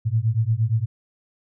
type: beating tone pair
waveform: sine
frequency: 107.9 / 116.5 Hz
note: A2 / A#2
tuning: -33 / -1 cents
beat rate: 8.6 Hz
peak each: -21 dBFS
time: 0.05-0.86 s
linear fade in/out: 20 ms
effects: none